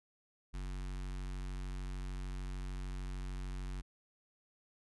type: tone with notch filter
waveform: square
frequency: 46.66 Hz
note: F#1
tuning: 15 cents sharp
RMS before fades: -41 dBFS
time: 0.53-3.82 s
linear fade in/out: 20 ms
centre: 550 Hz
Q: 1.1
effects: resampled to 24000 Hz